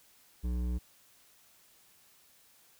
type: tone with hard clipping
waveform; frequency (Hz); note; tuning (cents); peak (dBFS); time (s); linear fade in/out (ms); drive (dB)
sine; 60.7; B1; -29; -32; 0.43-0.79; 20; 11
effects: white hiss -63 dBFS RMS until 2.79 s